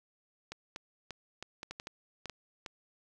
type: clicks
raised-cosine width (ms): 0.2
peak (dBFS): -24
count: 11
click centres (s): 0.52 / 0.761 / 1.107 / 1.426 / 1.631 / 1.71 / 1.799 / 1.871 / 2.257 / 2.297 / 2.662
effects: none